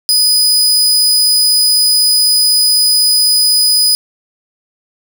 sawtooth tone, 4978 Hz, D#8, in tune, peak -5 dBFS, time 0.09-3.95 s, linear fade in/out 0 ms, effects 7-bit

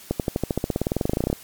accelerating click train, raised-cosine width 2 ms, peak -8 dBFS, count 24, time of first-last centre 0.11-1.329 s, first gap 88 ms, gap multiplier 0.95, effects white hiss -45 dBFS RMS until 1.43 s + MP3 96 kbps

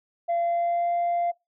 sine tone with pitch glide, 685 to 693.4 Hz, F5 to F5, -34 to -13 cents, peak -20 dBFS, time 0.28-1.32 s, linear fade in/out 20 ms, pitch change +21 cents, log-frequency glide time 0.39-0.92 s, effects noise-tail reverb RT60 0.2 s tail -23 dB re dry + tanh soft clip ceiling -20 dBFS

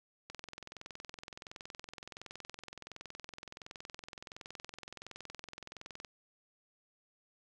click train, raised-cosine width 0.2 ms, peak -28 dBFS, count 124, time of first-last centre 0.3-6.048 s, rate 21.4 Hz, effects none

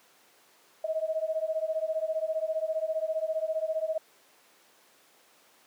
sine beating tone pair, 628 / 643 Hz, D#5 / E5, +16 / -43 cents, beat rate 15 Hz, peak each -30 dBFS, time 0.84-3.98 s, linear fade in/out 5 ms, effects pink hiss -60 dBFS RMS until 5.66 s + high-pass 400 Hz 12 dB/octave

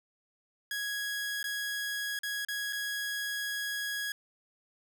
sawtooth tone with dropouts, 1661.2 Hz, G#6, in tune, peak -29 dBFS, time 0.71-4.12 s, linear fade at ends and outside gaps 2 ms, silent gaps 1.429-1.441 / 2.19-2.233 / 2.449-2.485 / 2.726-2.73 s, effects none

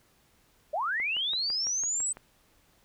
sine linear sweep, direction up, 549 to 8150 Hz, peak -27 dBFS, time 0.73-2.13 s, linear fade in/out 10 ms
click train, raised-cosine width 0.5 ms, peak -29 dBFS, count 8, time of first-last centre 1-2.171 s, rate 5.98 Hz
effects pink hiss -65 dBFS RMS until 2.84 s

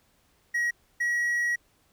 triangle tone pair in turn, 1903 / 1913 Hz, A#6 / A#6, +35 / +44 cents, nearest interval unison, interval 9 cents, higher second, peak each -22 dBFS, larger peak neither, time 0.54-0.71 / 1-1.56 s, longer second, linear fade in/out 10 ms, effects pink hiss -66 dBFS RMS until 1.92 s

